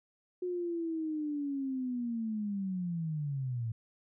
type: linear sweep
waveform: sine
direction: down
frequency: 363.9 to 110 Hz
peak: -32 dBFS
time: 0.42-3.72 s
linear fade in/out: 5 ms
effects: none